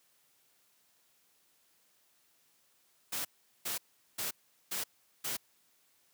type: noise bursts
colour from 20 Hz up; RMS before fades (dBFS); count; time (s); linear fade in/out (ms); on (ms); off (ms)
white; -36; 5; 3.12-5.37; 10; 130; 400
effects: white hiss -70 dBFS RMS until 6.13 s + high-pass 100 Hz 12 dB/octave